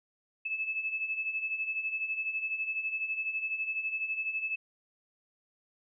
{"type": "beating tone pair", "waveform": "sine", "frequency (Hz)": [2600, 2612], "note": ["E7", "E7"], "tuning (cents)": [-24, -17], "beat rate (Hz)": 12, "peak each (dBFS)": [-38, -32], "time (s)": [0.45, 4.56], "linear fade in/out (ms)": 10, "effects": []}